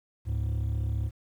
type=tone pair together; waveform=triangle; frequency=71.59 / 106.5 Hz; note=D2 / G#2; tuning=-44 / +44 cents; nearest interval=perfect fifth; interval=688 cents; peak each=-26 / -26 dBFS; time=0.25-1.11 s; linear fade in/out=50 ms; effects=tanh soft clip ceiling -22 dBFS + 10-bit